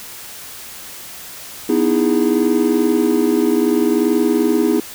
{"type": "chord", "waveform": "triangle", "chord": "E major seventh", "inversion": "second", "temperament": "just", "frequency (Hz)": [247.2, 309, 329.6, 412], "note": ["B3", "D#4", "E4", "G#4"], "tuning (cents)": [2, -12, 0, -14], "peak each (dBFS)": -16, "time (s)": [1.69, 4.8], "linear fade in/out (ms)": 5, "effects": ["tanh soft clip ceiling -1 dBFS", "white hiss -34 dBFS RMS until 4.94 s"]}